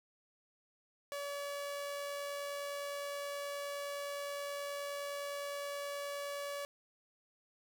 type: tone with amplitude modulation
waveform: sawtooth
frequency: 570 Hz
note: C#5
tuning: 48 cents sharp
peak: -34 dBFS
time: 1.12-6.65 s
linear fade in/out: 0 ms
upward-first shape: sine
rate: 89.6 Hz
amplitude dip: 25%
effects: none